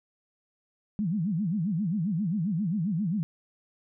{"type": "tone with vibrato", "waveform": "sine", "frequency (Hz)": 185, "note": "F#3", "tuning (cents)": 0, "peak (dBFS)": -25, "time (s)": [0.99, 3.23], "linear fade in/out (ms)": 0, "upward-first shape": "sine", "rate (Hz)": 7.5, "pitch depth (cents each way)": 290, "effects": []}